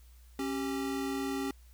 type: tone pair together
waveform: square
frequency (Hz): 273.4 / 390.1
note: C#4 / G4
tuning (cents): -24 / -8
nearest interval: tritone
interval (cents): 616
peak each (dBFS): -34 / -38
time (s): 0.39-1.51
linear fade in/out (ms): 2
effects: added 60 Hz sine -53 dBFS peak until 1.73 s + white hiss -66 dBFS RMS until 1.73 s